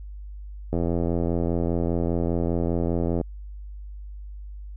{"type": "click train", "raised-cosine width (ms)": 2, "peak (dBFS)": -12, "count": 212, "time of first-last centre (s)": [0.73, 3.212], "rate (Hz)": 85, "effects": ["added 50 Hz sine -35 dBFS peak until 4.76 s"]}